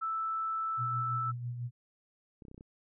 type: tone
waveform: sine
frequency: 1318.5 Hz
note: E6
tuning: in tune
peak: -31 dBFS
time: 0.01-1.32 s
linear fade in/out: 20 ms
type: tone with tremolo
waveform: sine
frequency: 121.2 Hz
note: B2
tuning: 32 cents flat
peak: -33 dBFS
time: 0.77-1.71 s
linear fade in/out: 50 ms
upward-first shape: sine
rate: 6 Hz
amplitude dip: 45%
type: clicks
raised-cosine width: 3 ms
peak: -37 dBFS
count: 7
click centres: 2.422 / 2.452 / 2.483 / 2.514 / 2.545 / 2.579 / 2.609 s
effects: none